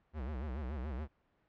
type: tone with vibrato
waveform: square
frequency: 69.3 Hz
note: C#2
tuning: in tune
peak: -38 dBFS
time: 0.13-1.08 s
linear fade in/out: 50 ms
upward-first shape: sine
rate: 7 Hz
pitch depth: 220 cents each way
effects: pink hiss -74 dBFS RMS until 1.48 s + low-pass 2000 Hz 12 dB/octave